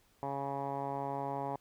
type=tone with low-pass filter; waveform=10% pulse; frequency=138.9 Hz; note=C#3; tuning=4 cents sharp; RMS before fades=-37 dBFS; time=0.23-1.56 s; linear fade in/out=0 ms; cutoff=920 Hz; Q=3.8; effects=pink hiss -69 dBFS RMS until 1.6 s